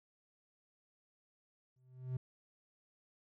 triangle tone with exponential growth, 128.1 Hz, C3, 36 cents flat, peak -31 dBFS, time 1.76-2.17 s, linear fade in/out 5 ms, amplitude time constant 88 ms, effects none

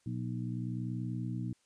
harmonic tone with a mistuned harmonic, 60.6 Hz, B1, 32 cents flat, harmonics 2 / 3 / 4 / 5, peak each -36 / -40 / -42 / -44 dBFS, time 0.06-1.53 s, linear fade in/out 5 ms, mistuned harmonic 5, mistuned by +47 cents, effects white hiss -72 dBFS RMS until 1.65 s + resampled to 22050 Hz

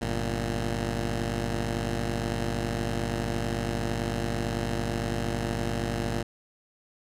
10% pulse tone pair together, 48.91 / 116 Hz, G1 / A#2, -3 / -8 cents, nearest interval octave + minor third, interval 1495 cents, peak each -22 dBFS, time 0.01-6.23 s, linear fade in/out 10 ms, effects low-pass 11000 Hz 12 dB/octave

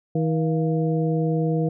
harmonic tone with a mistuned harmonic, 160 Hz, D#3, 49 cents sharp, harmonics 1 / 2 / 3 / 4, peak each -21 / -27 / -26 / -33 dBFS, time 0.15-1.69 s, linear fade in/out 5 ms, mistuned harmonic 4, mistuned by +130 cents, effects none

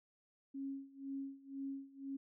sine tone with tremolo, 273.4 Hz, C#4, 24 cents flat, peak -39 dBFS, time 0.54-2.17 s, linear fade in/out 10 ms, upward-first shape sine, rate 2 Hz, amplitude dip 90%, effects none

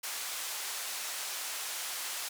white band-pass noise, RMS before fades -38 dBFS, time 0.03-2.29 s, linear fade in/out 10 ms, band 670 to 11000 Hz, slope 12 dB/octave, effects none

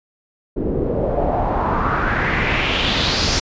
pink noise with low-pass filter sweep, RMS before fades -19 dBFS, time 0.56-3.4 s, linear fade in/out 10 ms, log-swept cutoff 340 to 5700 Hz, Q 3.2, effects resampled to 16000 Hz

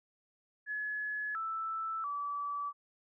sine tone with pitch steps, 1700 / 1321 / 1152 Hz, G#6 / E6 / D6, +40 / +3 / -34 cents, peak -34 dBFS, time 0.66-2.73 s, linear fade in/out 50 ms, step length 690 ms, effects none

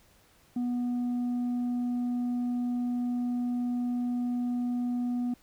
sine tone with tanh clipping, 244.3 Hz, B3, 19 cents flat, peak -28 dBFS, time 0.56-5.34 s, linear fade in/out 5 ms, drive 3 dB, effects pink hiss -62 dBFS RMS until 5.42 s

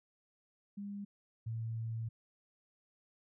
sine tone pair in turn, 201.9 / 113.31 Hz, G#3 / A#2, -49 / -49 cents, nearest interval minor seventh, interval 1000 cents, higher first, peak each -40 / -36 dBFS, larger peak second, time 0.77-1.05 / 1.46-2.09 s, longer second, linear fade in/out 10 ms, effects none

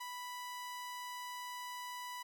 sawtooth tone, 987.8 Hz, B5, in tune, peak -39 dBFS, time 0-2.23 s, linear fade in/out 10 ms, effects none

